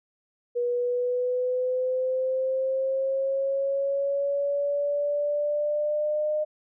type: linear sweep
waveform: sine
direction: up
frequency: 482.1 to 610 Hz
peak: -23 dBFS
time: 0.55-6.45 s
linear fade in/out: 20 ms
effects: none